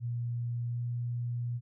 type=tone with pitch glide; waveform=sine; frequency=119.3 to 120.27 Hz; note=A#2 to B2; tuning=+41 to -45 cents; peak=-31 dBFS; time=0-1.61 s; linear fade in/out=50 ms; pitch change=+14 cents; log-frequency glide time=0.7-0.79 s; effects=none